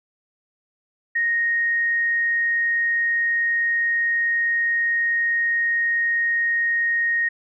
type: tone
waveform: sine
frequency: 1864.7 Hz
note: A#6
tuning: in tune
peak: -18 dBFS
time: 1.15-7.29 s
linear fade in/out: 10 ms
effects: none